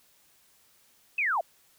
sine linear sweep, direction down, 2657 to 592 Hz, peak -24 dBFS, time 1.18-1.41 s, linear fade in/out 5 ms, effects white hiss -63 dBFS RMS until 1.78 s

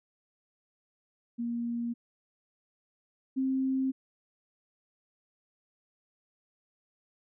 sine tone pair in turn, 235.9 / 264.3 Hz, A#3 / C4, +21 / +18 cents, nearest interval major second, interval 197 cents, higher second, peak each -30 / -26 dBFS, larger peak second, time 1.38-1.94 / 3.36-3.92 s, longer neither, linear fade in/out 20 ms, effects none

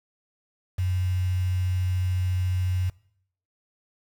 sine tone with quantisation, 91.4 Hz, F#2, 21 cents flat, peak -22 dBFS, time 0.78-2.9 s, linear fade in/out 10 ms, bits 7, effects noise-tail reverb RT60 0.7 s tail -22 dB re dry

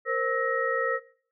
sine tone cluster, 466.3 / 527 / 1303 / 1884 Hz, A#4 / C5 / E6 / A#6, +1 / +12 / -20 / +18 cents, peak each -30 dBFS, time 0.05-1 s, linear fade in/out 50 ms, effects noise-tail reverb RT60 0.5 s tail -18 dB re dry

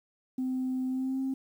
sine tone with pitch glide, 257.7 to 265.6 Hz, C4 to C4, -26 to +26 cents, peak -27 dBFS, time 0.38-1.34 s, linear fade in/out 5 ms, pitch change +52 cents, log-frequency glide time 0.88-1.2 s, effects tanh soft clip ceiling -25 dBFS + 10-bit

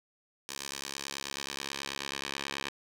10% pulse tone with band-pass filter sweep, 69.3 Hz, C#2, in tune, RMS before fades -39 dBFS, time 0.49-2.69 s, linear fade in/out 0 ms, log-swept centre 6300 to 3000 Hz, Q 0.95, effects none

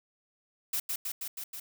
blue noise with echo, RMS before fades -31 dBFS, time 0.73-0.8 s, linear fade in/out 5 ms, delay 160 ms, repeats 5, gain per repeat -2 dB, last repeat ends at 1.6 s, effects none

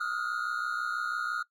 triangle tone cluster, 1250 / 1369 / 1435 Hz, D#6 / F6 / F6, +8 / -35 / +47 cents, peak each -34 / -33 / -30 dBFS, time 0-1.43 s, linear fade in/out 10 ms, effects noise-tail reverb RT60 0.1 s tail -21 dB re dry

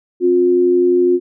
sine tone pair together, 265.1 / 357 Hz, C4 / F4, +23 / +38 cents, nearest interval perfect fourth, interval 515 cents, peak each -19 / -10 dBFS, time 0.2-1.2 s, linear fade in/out 50 ms, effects none

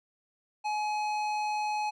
square tone with low-pass filter, 845 Hz, G#5, 30 cents sharp, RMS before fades -31 dBFS, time 0.64-1.91 s, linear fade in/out 20 ms, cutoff 5300 Hz, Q 0.61, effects none

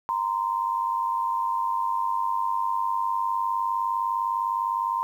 sine tone pair together, 932.3 / 1032.1 Hz, A#5 / C6, 0 / -24 cents, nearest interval major second, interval 176 cents, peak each -26 dBFS, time 0.09-5.03 s, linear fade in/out 0 ms, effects 9-bit

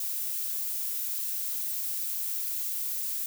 violet noise, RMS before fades -32 dBFS, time 0-3.26 s, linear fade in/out 2 ms, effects none

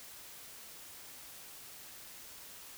silence, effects white hiss -51 dBFS RMS until 2.77 s

